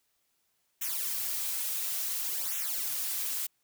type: noise with flanger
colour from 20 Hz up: blue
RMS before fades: -33 dBFS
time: 0.81-3.47 s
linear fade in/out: 10 ms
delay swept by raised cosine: 0.21 to 5.91 ms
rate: 0.57 Hz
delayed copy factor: -0.95
effects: white hiss -75 dBFS RMS until 3.63 s